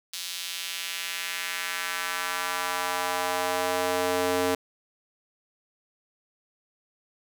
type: tone with high-pass filter sweep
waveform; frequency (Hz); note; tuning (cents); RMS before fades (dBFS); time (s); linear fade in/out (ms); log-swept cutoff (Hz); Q
square; 90; F#2; -47; -29; 0.13-4.55; 5; 4000 to 390; 1.4
effects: none